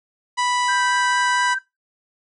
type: harmonic tone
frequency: 986 Hz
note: B5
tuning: 3 cents flat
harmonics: 1 / 2 / 3 / 4 / 5 / 6 / 7 / 8 / 9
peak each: -20 / -26 / -30 / -32 / -34 / -36 / -37 / -38 / -39 dBFS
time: 0.37-1.55 s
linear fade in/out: 20 ms
type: click train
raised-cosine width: 0.3 ms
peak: -29 dBFS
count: 9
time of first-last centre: 0.64-1.29 s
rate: 12.3 Hz
type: tone with vibrato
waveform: sine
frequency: 1568 Hz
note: G6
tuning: in tune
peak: -22 dBFS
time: 0.68-1.59 s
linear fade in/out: 10 ms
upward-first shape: sine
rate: 4.4 Hz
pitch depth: 15 cents each way
effects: noise-tail reverb RT60 0.2 s tail -18 dB re dry